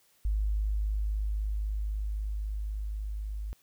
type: tone with level ramp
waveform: sine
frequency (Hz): 51.91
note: G#1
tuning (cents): 0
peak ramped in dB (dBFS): -25 to -33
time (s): 0.25-3.53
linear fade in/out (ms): 0
effects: white hiss -66 dBFS RMS until 3.62 s